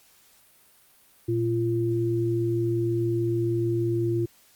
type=tone pair together; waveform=sine; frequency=117.21 / 343.6 Hz; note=A#2 / F4; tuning=+10 / -28 cents; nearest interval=octave + perfect fifth; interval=1862 cents; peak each=-26 / -24 dBFS; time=1.28-4.26 s; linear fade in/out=10 ms; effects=white hiss -58 dBFS RMS until 4.55 s + Opus 48 kbps